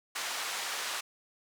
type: band-pass noise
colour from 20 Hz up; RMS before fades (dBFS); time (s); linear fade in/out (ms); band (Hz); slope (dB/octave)
pink; -36; 0.15-1.01; 10; 970 to 8900; 12
effects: none